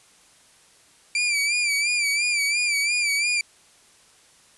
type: tone with vibrato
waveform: sawtooth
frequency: 2349 Hz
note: D7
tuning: in tune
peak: -17 dBFS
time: 1.15-3.41 s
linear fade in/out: 2 ms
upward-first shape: sine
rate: 2.9 Hz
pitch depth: 70 cents each way
effects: white hiss -55 dBFS RMS until 4.57 s + resampled to 24000 Hz